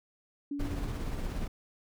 sine tone with exponential decay, 285.2 Hz, C#4, 49 cents sharp, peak -31 dBFS, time 0.51-1.43 s, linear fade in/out 5 ms, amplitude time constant 200 ms
brown noise with tremolo, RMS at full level -33 dBFS, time 0.59-1.48 s, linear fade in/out 10 ms, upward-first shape sine, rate 17 Hz, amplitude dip 30%
effects none

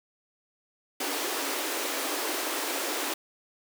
pink high-pass noise, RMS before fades -31 dBFS, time 1-3.14 s, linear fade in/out 5 ms, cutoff 270 Hz, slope 96 dB/octave, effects none

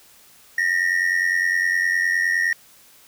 triangle ring-modulated tone, 1864.7 Hz, A#6, in tune, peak -13 dBFS, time 0.58-2.53 s, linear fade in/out 0 ms, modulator 44.9 Hz, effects white hiss -51 dBFS RMS until 3.07 s

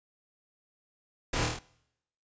pink noise with echo, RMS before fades -31 dBFS, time 1.33-1.46 s, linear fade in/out 5 ms, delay 26 ms, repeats 5, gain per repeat -2 dB, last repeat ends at 1.59 s, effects noise-tail reverb RT60 0.8 s tail -22 dB re dry + resampled to 16000 Hz

